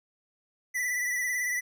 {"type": "tone with vibrato", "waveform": "square", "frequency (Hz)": 1975.5, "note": "B6", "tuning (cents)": 0, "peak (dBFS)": -28, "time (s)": [0.74, 1.61], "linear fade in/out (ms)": 20, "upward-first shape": "triangle", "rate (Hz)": 18, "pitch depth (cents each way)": 50, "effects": []}